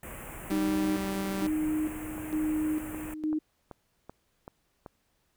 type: band-stop noise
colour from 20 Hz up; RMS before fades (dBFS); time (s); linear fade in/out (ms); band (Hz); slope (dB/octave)
pink; -42; 0.03-3.14; 2; 2700 to 7600; 48
type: tone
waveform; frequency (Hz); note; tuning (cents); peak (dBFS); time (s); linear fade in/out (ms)
sawtooth; 195.1; G3; -8; -27; 0.5-1.47; 5
type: tone with tremolo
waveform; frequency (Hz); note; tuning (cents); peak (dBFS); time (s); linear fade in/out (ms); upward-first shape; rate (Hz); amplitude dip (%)
sine; 308.7; D#4; -14; -26; 0.51-3.39; 10; square; 1.1; 70
type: click train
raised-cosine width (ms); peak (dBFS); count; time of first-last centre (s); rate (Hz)
1; -28; 8; 2.18-4.862; 2.61
effects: pink hiss -73 dBFS RMS until 5.36 s